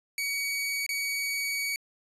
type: tone with dropouts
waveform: sawtooth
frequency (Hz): 2257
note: C#7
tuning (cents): +31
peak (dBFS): -25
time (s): 0.18-1.76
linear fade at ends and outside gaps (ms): 1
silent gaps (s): 0.864-0.891
effects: resampled to 32000 Hz